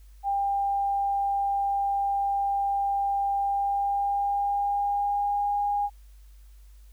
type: tone with pitch glide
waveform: sine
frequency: 797 to 815.6 Hz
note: G5 to G#5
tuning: +28 to -32 cents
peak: -23 dBFS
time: 0.23-5.9 s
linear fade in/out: 50 ms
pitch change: +40 cents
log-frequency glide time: 3.38-5.59 s
effects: added 50 Hz sine -47 dBFS peak until 6.92 s + white hiss -65 dBFS RMS until 6.92 s